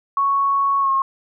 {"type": "tone with pitch glide", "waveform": "sine", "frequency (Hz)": [1108.7, 1080.3], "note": ["C#6", "C#6"], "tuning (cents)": [0, -45], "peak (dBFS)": -15, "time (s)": [0.17, 1.02], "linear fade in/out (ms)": 2, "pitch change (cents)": -45, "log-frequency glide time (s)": [0.8, 0.9], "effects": []}